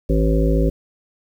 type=harmonic tone; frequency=54.2 Hz; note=A1; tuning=25 cents flat; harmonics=1 / 3 / 5 / 7 / 9 / 10; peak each=-16 / -21 / -23 / -24 / -26 / -26 dBFS; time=0.09-0.7 s; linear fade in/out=10 ms; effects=8-bit